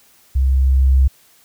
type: tone with level ramp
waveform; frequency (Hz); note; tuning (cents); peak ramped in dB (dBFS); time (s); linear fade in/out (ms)
sine; 66.2; C2; +21; -12 to -8; 0.35-1.08; 10
effects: white hiss -52 dBFS RMS until 1.44 s